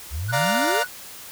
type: exponential sweep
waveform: sine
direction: up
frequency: 65.41 to 512 Hz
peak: -25 dBFS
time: 0.1-0.84 s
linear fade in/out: 50 ms
type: tone with tremolo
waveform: triangle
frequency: 1476 Hz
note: F#6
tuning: 5 cents flat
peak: -23 dBFS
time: 0.28-0.88 s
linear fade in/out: 20 ms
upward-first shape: square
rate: 15 Hz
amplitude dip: 65%
type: chord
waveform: sawtooth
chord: Bb major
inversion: first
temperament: equal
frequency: 587.3 / 698.5 / 932.3 Hz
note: D5 / F5 / Bb5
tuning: 0 / 0 / 0 cents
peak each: -21 dBFS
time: 0.32-0.84 s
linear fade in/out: 20 ms
effects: white hiss -40 dBFS RMS until 1.31 s